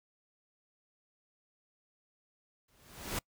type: noise with exponential growth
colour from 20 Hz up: pink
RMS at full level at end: -33 dBFS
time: 2.68-3.19 s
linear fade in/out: 5 ms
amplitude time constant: 110 ms
effects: noise-tail reverb RT60 0.1 s tail -26 dB re dry